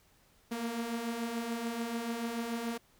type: beating tone pair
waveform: sawtooth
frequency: 227.2 / 234.1 Hz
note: A#3 / A#3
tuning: -44 / +8 cents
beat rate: 6.9 Hz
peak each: -37 / -31 dBFS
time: 0.51-2.78 s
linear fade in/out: 10 ms
effects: pink hiss -66 dBFS RMS until 2.99 s